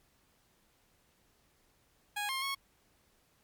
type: tone with pitch steps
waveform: 15% pulse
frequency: 826 / 1065 / 1099 Hz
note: G#5 / C6 / C#6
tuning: -10 / +30 / -15 cents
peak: -27 dBFS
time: 2.16-2.55 s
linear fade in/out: 10 ms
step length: 130 ms
effects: pink hiss -70 dBFS RMS until 3.43 s + MP3 96 kbps